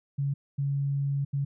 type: tone bursts at uneven times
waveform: sine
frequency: 140 Hz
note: C#3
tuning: 18 cents sharp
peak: -25 dBFS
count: 3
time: 0.18-0.34 / 0.58-1.25 / 1.33-1.45 s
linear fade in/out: 10 ms
effects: none